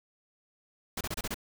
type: noise bursts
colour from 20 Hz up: pink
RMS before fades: -34 dBFS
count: 6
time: 0.97-1.344 s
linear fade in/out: 5 ms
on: 39 ms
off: 28 ms
effects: none